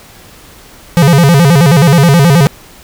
square tone with vibrato, 154.4 Hz, D#3, 13 cents flat, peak -4 dBFS, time 0.97-2.47 s, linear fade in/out 0 ms, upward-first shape square, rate 9.4 Hz, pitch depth 190 cents each way, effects pink hiss -37 dBFS RMS until 2.83 s

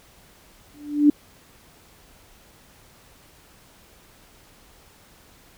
sine tone with exponential growth, 293.7 Hz, D4, in tune, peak -8 dBFS, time 0.74-1.1 s, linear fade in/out 5 ms, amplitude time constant 77 ms, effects pink hiss -53 dBFS RMS until 5.57 s

